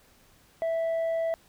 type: tone with tanh clipping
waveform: sine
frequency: 658 Hz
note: E5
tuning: 3 cents flat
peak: -26 dBFS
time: 0.62-1.34 s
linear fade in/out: 0 ms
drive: 3 dB
effects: pink hiss -60 dBFS RMS until 1.48 s